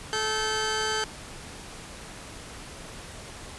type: tone pair together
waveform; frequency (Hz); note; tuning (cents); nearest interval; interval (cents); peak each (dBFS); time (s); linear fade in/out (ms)
15% pulse; 434.1 / 1547; A4 / G6; -23 / -23; octave + minor seventh; 2200; -22; 0.13-1.04; 0
effects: pink hiss -42 dBFS RMS until 3.58 s + resampled to 24000 Hz